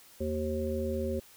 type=harmonic tone with a mistuned harmonic; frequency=76.7 Hz; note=D#2; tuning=24 cents flat; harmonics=1 / 3 / 5 / 7; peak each=-35 / -35 / -35 / -35 dBFS; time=0.2-1.2 s; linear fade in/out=10 ms; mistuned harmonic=1; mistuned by=+86 cents; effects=white hiss -56 dBFS RMS until 1.36 s